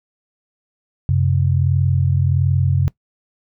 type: tone pair together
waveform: sine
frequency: 92.47 / 133.9 Hz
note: F#2 / C3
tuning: -1 / +40 cents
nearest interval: tritone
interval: 641 cents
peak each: -16 dBFS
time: 1.09-2.88 s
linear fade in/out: 0 ms
effects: noise-tail reverb RT60 0.1 s tail -20 dB re dry